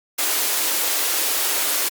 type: high-pass noise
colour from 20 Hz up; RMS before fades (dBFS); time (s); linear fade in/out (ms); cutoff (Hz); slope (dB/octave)
white; -21; 0.18-1.89; 10; 280; 48
effects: Opus 48 kbps